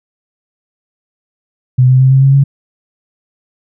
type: tone with pitch steps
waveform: sine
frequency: 127 / 129.22 / 131.48 / 133.78 / 136.12 / 138.49 Hz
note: B2 / C3 / C3 / C3 / C#3 / C#3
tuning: +49 / -21 / +9 / +39 / -31 / -1 cents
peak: -4 dBFS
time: 1.78-2.44 s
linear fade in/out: 10 ms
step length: 110 ms
effects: none